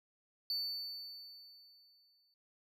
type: tone with exponential decay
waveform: triangle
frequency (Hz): 4500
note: C#8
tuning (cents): +25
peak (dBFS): -32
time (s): 0.5-2.34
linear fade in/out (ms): 1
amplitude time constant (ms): 400
effects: none